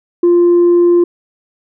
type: tone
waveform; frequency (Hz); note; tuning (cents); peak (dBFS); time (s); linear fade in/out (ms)
sine; 348.2; F4; -5; -4; 0.23-1.04; 5
effects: tanh soft clip ceiling -4 dBFS